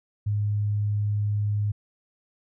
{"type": "tone", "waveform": "sine", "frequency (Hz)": 103.83, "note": "G#2", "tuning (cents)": 0, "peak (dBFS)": -22, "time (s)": [0.26, 1.72], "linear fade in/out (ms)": 10, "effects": []}